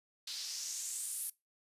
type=noise with band-pass filter sweep; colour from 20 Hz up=white; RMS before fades=-41 dBFS; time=0.27-1.3 s; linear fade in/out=5 ms; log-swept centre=4200 to 11000 Hz; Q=3.1; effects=noise-tail reverb RT60 0.2 s tail -21 dB re dry + resampled to 32000 Hz